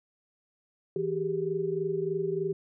sine tone cluster, 163.4 / 385 / 408.3 Hz, E3 / G4 / G#4, -15 / -31 / -29 cents, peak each -36 / -29 / -33 dBFS, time 0.96-2.53 s, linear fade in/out 2 ms, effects none

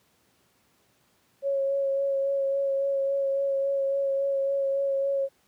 sine tone with vibrato, 550 Hz, C#5, 14 cents flat, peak -23 dBFS, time 1.42-5.29 s, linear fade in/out 50 ms, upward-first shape sine, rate 3.6 Hz, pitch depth 16 cents each way, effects pink hiss -66 dBFS RMS until 5.47 s + high-pass 100 Hz 12 dB/octave

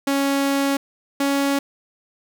sawtooth tone pair in turn, 277.2 / 278.8 Hz, C#4 / C#4, 0 / +10 cents, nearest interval unison, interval 10 cents, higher second, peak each -14 dBFS, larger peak neither, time 0.07-0.77 / 1.2-1.59 s, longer first, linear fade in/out 5 ms, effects none

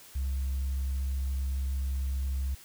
sine tone, 66.9 Hz, C2, 39 cents sharp, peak -26 dBFS, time 0.15-2.55 s, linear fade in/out 10 ms, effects tanh soft clip ceiling -26 dBFS + white hiss -52 dBFS RMS until 2.64 s

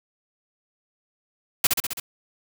white noise with echo, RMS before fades -17 dBFS, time 1.64-1.67 s, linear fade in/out 5 ms, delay 66 ms, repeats 5, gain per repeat -3 dB, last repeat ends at 2 s, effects none

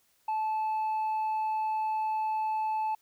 triangle tone with tanh clipping, 870 Hz, A5, 20 cents flat, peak -28 dBFS, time 0.28-2.95 s, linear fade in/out 5 ms, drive 7 dB, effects white hiss -69 dBFS RMS until 3.01 s

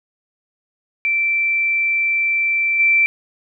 sine tone with level steps, 2340 Hz, D7, 7 cents flat, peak -15 / -11 dBFS, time 1.05-3.06 s, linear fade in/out 0 ms, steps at 2.79 s, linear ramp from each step 10 ms, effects none

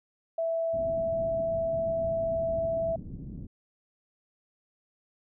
sine tone, 659.3 Hz, E5, in tune, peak -26 dBFS, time 0.38-2.96 s, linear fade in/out 5 ms
white low-pass noise, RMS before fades -40 dBFS, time 0.73-3.47 s, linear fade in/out 10 ms, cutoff 230 Hz, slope 24 dB/octave
effects none

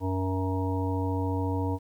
harmonic tone, 94 Hz, F#2, 28 cents sharp, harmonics 1 / 3 / 5 / 7 / 9 / 10, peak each -28 / -31 / -35 / -41 / -42 / -36 dBFS, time 0-1.79 s, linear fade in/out 50 ms, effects 10-bit

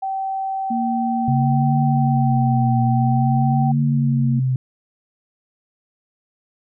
sine tone, 772 Hz, G5, 27 cents flat, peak -21 dBFS, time 0.02-3.72 s, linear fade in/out 10 ms
sine tone with pitch glide, 233.1 to 230.6 Hz, A#3 to A#3, 0 to -19 cents, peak -20 dBFS, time 0.7-4.4 s, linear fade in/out 10 ms, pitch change -19 cents, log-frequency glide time 1.66-4.27 s
sine tone with vibrato, 132.5 Hz, C3, 22 cents sharp, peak -16 dBFS, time 1.28-4.56 s, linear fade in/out 2 ms, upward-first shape triangle, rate 0.49 Hz, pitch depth 150 cents each way
effects none

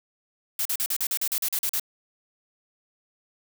blue noise bursts, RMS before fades -26 dBFS, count 12, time 0.59-1.797 s, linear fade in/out 2 ms, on 63 ms, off 41 ms, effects none

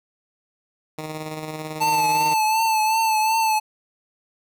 10% pulse tone with tremolo, 155.56 Hz, D#3, in tune, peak -20 dBFS, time 0.98-2.34 s, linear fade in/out 5 ms, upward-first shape square, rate 18 Hz, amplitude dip 35%
square tone with vibrato, 880 Hz, A5, in tune, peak -18 dBFS, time 1.8-3.6 s, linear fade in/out 20 ms, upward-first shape triangle, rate 2.7 Hz, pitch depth 46 cents each way
effects none

